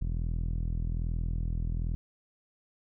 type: tone with low-pass filter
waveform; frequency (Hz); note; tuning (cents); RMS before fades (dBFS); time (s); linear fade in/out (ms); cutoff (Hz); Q
sawtooth; 41.2; E1; 0; -31; 0.01-1.95; 0; 160; 1
effects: none